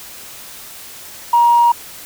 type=tone; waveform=sine; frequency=947 Hz; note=A#5; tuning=27 cents sharp; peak=-7 dBFS; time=1.33-1.72 s; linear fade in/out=5 ms; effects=tanh soft clip ceiling -3 dBFS + white hiss -35 dBFS RMS until 2.05 s